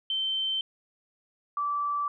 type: tone pair in turn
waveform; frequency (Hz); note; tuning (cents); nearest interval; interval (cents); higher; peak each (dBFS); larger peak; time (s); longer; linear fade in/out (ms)
sine; 3100 / 1161.2; G7 / D6; -20 / -20; octave + perfect fourth; 1700; first; -26; neither; 0.1-0.61 / 1.57-2.08; neither; 2
effects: none